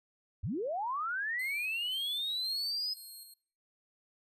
sine linear sweep, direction up, 62.1 to 5090 Hz, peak -32 dBFS, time 0.43-2.94 s, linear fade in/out 10 ms
5% pulse tone with tremolo, 4243 Hz, C8, 23 cents sharp, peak -39 dBFS, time 1.39-3.34 s, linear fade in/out 5 ms, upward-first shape square, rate 1.9 Hz, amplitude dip 45%
effects noise-tail reverb RT60 0.5 s tail -24 dB re dry + resampled to 32000 Hz

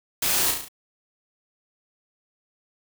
white noise with echo, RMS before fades -24 dBFS, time 0.22-0.51 s, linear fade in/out 5 ms, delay 35 ms, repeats 5, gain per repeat -4 dB, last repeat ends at 0.685 s, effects none

